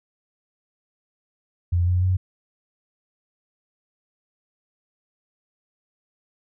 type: tone with pitch steps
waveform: sine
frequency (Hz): 87.31 / 89.87 / 92.5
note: F2 / F#2 / F#2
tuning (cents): 0 / -50 / 0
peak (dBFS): -17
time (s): 1.72-2.17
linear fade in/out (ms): 10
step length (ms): 150
effects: none